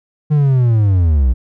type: linear sweep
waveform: triangle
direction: down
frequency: 153.3 to 57.5 Hz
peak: -7 dBFS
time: 0.3-1.34 s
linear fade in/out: 20 ms
effects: none